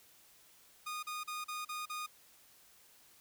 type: tone bursts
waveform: sawtooth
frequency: 1230 Hz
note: D#6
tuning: 20 cents flat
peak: -35 dBFS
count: 6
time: 0.86-2.065 s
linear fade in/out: 10 ms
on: 170 ms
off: 37 ms
effects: white hiss -63 dBFS RMS until 3.2 s